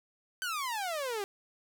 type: exponential sweep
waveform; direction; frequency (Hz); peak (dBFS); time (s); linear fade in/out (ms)
sawtooth; down; 1554 to 386.3; -29; 0.42-1.24; 0
effects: none